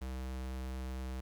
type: tone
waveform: square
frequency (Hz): 64.6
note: C2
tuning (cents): -21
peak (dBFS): -39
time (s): 0.01-1.21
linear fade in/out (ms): 10
effects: 11-bit